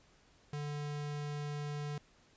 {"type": "tone", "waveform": "square", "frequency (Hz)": 146.83, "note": "D3", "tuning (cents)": 0, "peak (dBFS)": -38, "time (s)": [0.53, 1.98], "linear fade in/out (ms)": 2, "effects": ["pink hiss -66 dBFS RMS until 2.36 s", "resampled to 16000 Hz"]}